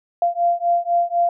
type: beating tone pair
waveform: sine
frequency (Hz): 690 / 694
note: F5 / F5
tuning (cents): -21 / -11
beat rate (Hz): 4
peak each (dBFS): -19 / -19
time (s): 0.22-1.29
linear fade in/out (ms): 2
effects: none